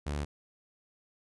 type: tone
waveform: sawtooth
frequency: 72.9 Hz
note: D2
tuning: 12 cents flat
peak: -28 dBFS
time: 0.06-0.25 s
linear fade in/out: 10 ms
effects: resampled to 24000 Hz